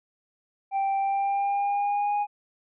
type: tone with pitch glide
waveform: triangle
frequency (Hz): 784 to 824.4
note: G5 to G#5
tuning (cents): 0 to -13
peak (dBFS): -21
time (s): 0.71-2.27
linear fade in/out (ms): 50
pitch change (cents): +87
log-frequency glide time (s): 0.98-2.15
effects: resampled to 8000 Hz